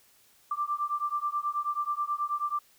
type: beating tone pair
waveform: sine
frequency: 1174.7 / 1184 Hz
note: D6 / D6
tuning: 0 / +14 cents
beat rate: 9.3 Hz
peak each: -31 dBFS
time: 0.51-2.59 s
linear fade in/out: 5 ms
effects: white hiss -62 dBFS RMS until 2.78 s